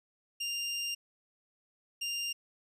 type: tone bursts at uneven times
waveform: 25% pulse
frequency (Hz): 2794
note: F7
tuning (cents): 0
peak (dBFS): -29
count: 2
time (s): 0.4-0.95 / 2.01-2.33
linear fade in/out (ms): 10
effects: resampled to 32000 Hz